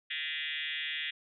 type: tone with frequency modulation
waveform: sine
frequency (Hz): 2637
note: E7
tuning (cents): 0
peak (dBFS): -33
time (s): 0.1-1.11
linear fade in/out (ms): 10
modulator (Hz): 151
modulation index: 6
effects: none